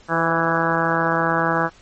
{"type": "harmonic tone with a mistuned harmonic", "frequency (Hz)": 165.1, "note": "E3", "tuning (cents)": 3, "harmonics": [1, 2, 3, 4, 5, 6, 7, 8, 9, 10], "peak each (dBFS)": [-26, -26, -26, -26, -26, -26, -26, -26, -26, -26], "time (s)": [0.08, 1.7], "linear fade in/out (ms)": 50, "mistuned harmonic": 3, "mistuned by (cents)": 20, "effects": ["pink hiss -50 dBFS RMS until 1.81 s", "MP3 32 kbps"]}